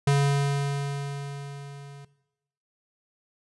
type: tone with level ramp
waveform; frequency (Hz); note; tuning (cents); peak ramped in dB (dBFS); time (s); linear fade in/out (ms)
square; 141; C#3; +30; -18 to -43; 0.07-2.05; 5
effects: noise-tail reverb RT60 0.9 s tail -18 dB re dry + resampled to 24000 Hz